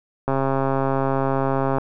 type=click train; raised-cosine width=1 ms; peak=-8 dBFS; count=204; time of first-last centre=0.28-1.784 s; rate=135 Hz; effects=none